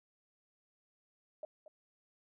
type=tone with echo; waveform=sine; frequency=615 Hz; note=D#5; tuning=20 cents flat; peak=-40 dBFS; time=1.43-1.45 s; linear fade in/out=2 ms; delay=230 ms; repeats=1; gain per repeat=-12 dB; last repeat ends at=1.68 s; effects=none